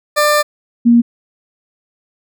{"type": "tone pair in turn", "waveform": ["20% pulse", "sine"], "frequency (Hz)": [595, 236.1], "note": ["D5", "A#3"], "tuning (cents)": [22, 22], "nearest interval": "octave + major third", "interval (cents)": 1600, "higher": "first", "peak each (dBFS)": -5, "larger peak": "neither", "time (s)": [[0.16, 0.43], [0.85, 1.02]], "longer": "first", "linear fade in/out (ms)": 20, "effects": []}